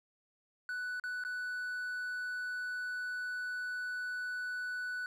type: tone with dropouts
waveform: triangle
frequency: 1486 Hz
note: F#6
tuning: 7 cents sharp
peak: -34 dBFS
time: 0.69-5.06 s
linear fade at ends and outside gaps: 1 ms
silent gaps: 0.998-1.038 / 1.238-1.249 s
effects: none